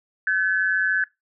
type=tone pair together; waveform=sine; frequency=1524.3 / 1711 Hz; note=G6 / A6; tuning=-49 / -49 cents; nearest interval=major second; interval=200 cents; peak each=-21 dBFS; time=0.27-1.04 s; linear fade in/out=2 ms; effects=noise-tail reverb RT60 0.2 s tail -22 dB re dry